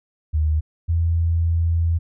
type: tone pair in turn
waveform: sine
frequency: 77.2 / 83.52 Hz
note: D#2 / E2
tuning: -13 / +23 cents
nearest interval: minor second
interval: 136 cents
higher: second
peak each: -16 dBFS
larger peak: neither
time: 0.33-0.61 / 0.88-1.99 s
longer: second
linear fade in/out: 20 ms
effects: none